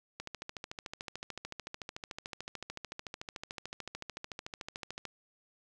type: click train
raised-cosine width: 0.2 ms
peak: -23 dBFS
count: 67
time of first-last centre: 0.2-5.053 s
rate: 13.6 Hz
effects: none